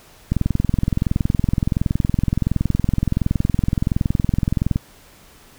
click train, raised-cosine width 5 ms, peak -5 dBFS, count 96, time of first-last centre 0.32-4.759 s, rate 21.4 Hz, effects pink hiss -48 dBFS RMS until 5.58 s

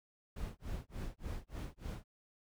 brown noise with tremolo, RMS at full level -40 dBFS, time 0.36-2.04 s, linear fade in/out 5 ms, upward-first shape sine, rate 3.4 Hz, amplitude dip 100%, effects none

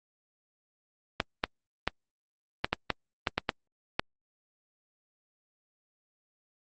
clicks, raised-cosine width 0.3 ms, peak -9 dBFS, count 10, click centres 1.202 / 1.439 / 1.876 / 2.645 / 2.73 / 2.903 / 3.272 / 3.38 / 3.492 / 3.995 s, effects Opus 32 kbps

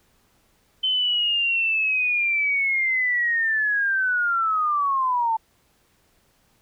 sine linear sweep, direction down, 3073 to 880 Hz, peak -19 dBFS, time 0.83-5.37 s, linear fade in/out 10 ms, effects pink hiss -63 dBFS RMS until 6.61 s

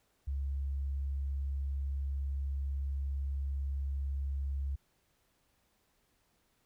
sine tone, 68.9 Hz, C#2, 10 cents flat, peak -32 dBFS, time 0.27-4.76 s, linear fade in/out 10 ms, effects pink hiss -74 dBFS RMS until 6.65 s

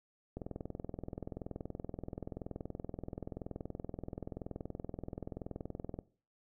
click train, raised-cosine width 2 ms, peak -27 dBFS, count 119, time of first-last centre 0.37-5.989 s, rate 21 Hz, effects noise-tail reverb RT60 0.4 s tail -19 dB re dry

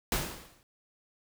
pink noise with exponential decay, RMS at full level -27 dBFS, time 0.12-0.63 s, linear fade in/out 1 ms, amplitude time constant 110 ms, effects none

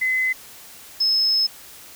sine tone pair in turn, 2035 / 5189 Hz, C7 / E8, -49 / -28 cents, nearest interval octave + major third, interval 1621 cents, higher second, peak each -18 / -16 dBFS, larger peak second, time 0.01-0.33 / 1-1.47 s, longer second, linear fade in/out 10 ms, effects white hiss -43 dBFS RMS until 1.95 s

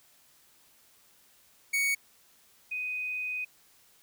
45% pulse / sine tone pair in turn, 2232 / 2498 Hz, C#7 / D#7, +11 / +6 cents, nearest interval major second, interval 195 cents, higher second, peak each -25 / -31 dBFS, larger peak first, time 1.73-1.95 / 2.71-3.45 s, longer second, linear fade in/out 10 ms, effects white hiss -62 dBFS RMS until 4.02 s

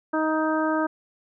harmonic tone, 313.4 Hz, D#4, 13 cents sharp, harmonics 1 / 2 / 3 / 4 / 5, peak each -24 / -27 / -29 / -30 / -31 dBFS, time 0.13-0.87 s, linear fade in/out 10 ms, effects none

